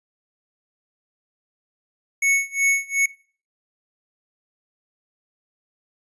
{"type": "tone with tremolo", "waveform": "square", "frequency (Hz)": 2211, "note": "C#7", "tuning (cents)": -5, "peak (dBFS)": -15, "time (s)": [2.22, 3.06], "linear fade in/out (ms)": 5, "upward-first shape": "sine", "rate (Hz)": 2.7, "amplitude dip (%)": 95, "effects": ["noise-tail reverb RT60 0.4 s tail -20 dB re dry", "resampled to 24000 Hz"]}